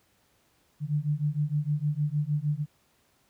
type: beating tone pair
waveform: sine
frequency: 145.3 / 151.8 Hz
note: D3 / D#3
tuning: -18 / -42 cents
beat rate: 6.5 Hz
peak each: -28 dBFS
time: 0.8-2.66 s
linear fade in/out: 50 ms
effects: pink hiss -67 dBFS RMS until 3.29 s + high-pass 60 Hz 12 dB/octave